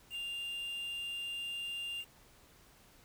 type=tone with quantisation; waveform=triangle; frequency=2794 Hz; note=F7; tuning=in tune; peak=-36 dBFS; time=0.1-2.05 s; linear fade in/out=50 ms; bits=9; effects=pink hiss -62 dBFS RMS until 3.04 s